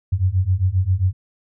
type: beating tone pair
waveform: sine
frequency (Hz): 89.4 / 96.9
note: F2 / G2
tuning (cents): +41 / -20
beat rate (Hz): 7.5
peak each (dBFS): -19 / -18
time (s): 0.12-1.13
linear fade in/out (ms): 10
effects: none